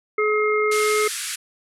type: harmonic tone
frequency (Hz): 425.1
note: G#4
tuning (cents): +40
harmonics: 1 / 3 / 5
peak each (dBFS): -19 / -24 / -24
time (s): 0.18-1.08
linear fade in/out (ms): 5
type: band-pass noise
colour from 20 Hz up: white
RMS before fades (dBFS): -29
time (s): 0.71-1.36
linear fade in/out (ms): 10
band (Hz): 1300 to 11000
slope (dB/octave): 48
effects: none